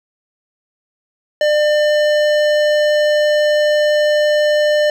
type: tone with hard clipping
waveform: sine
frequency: 599 Hz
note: D5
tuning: 34 cents sharp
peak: -13 dBFS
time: 1.41-4.9 s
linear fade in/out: 2 ms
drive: 15 dB
effects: none